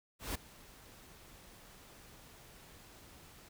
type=noise with ADSR envelope; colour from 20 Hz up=pink; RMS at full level=-37 dBFS; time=0.19-3.49 s; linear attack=160 ms; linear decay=7 ms; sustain=-20 dB; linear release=10 ms; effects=none